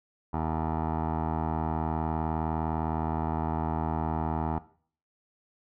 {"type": "tone with low-pass filter", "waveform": "15% pulse", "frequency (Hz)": 79.6, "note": "D#2", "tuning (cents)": 40, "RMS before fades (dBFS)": -30, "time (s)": [0.33, 4.59], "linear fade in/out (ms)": 10, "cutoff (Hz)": 990, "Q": 4.8, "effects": ["noise-tail reverb RT60 0.5 s tail -17 dB re dry"]}